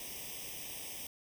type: noise with comb filter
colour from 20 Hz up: white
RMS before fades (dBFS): -44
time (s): 0-1.07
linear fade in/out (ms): 2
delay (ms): 0.35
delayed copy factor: +0.95
effects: none